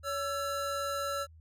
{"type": "tone pair together", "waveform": "square", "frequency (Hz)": [563, 1339], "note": ["C#5", "E6"], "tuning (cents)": [27, 27], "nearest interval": "octave + minor third", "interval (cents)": 1500, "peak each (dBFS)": [-36, -35], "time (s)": [0.03, 1.27], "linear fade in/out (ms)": 50, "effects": ["added 80 Hz sine -52 dBFS peak until 1.4 s", "resampled to 32000 Hz"]}